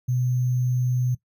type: tone with sample-and-hold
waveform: sine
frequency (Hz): 124.9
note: B2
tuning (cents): +20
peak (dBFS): -20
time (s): 0.08-1.15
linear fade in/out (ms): 10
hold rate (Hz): 6300
effects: noise-tail reverb RT60 0.1 s tail -17 dB re dry